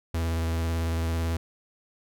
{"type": "tone with vibrato", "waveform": "45% pulse", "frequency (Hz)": 82.41, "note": "E2", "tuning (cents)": 0, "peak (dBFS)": -25, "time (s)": [0.14, 1.37], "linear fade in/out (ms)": 5, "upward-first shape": "sine", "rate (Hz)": 18, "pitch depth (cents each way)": 34, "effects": []}